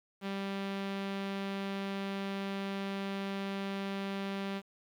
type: tone with low-pass filter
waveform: sawtooth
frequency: 196.4 Hz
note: G3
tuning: 4 cents sharp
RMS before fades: -37 dBFS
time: 0.21-4.62 s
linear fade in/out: 50 ms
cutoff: 3400 Hz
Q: 1.5
effects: 10-bit